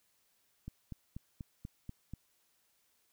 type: click train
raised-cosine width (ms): 5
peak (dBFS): -30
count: 7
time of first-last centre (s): 0.68-2.136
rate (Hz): 4.12
effects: white hiss -74 dBFS RMS until 3.12 s